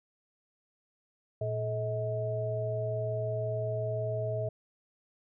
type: tone cluster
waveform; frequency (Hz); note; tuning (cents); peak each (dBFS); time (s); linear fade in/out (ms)
sine; 115.7 / 431 / 638; A#2 / A4 / D#5; -13 / -36 / +43; -33 / -38 / -33; 1.41-4.49; 5
effects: none